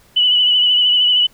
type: tone with vibrato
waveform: sine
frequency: 2968 Hz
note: F#7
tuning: 5 cents sharp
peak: -10 dBFS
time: 0.16-1.27 s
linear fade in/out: 10 ms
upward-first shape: triangle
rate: 13 Hz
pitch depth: 41 cents each way
effects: pink hiss -51 dBFS RMS until 1.33 s